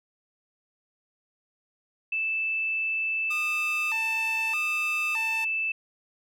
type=tone; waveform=sine; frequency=2637 Hz; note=E7; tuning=in tune; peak=-25 dBFS; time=2.12-5.72 s; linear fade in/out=5 ms
type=tone with vibrato; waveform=sawtooth; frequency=1046.5 Hz; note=C6; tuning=in tune; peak=-30 dBFS; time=3.3-5.45 s; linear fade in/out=10 ms; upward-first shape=square; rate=0.81 Hz; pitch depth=270 cents each way
effects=none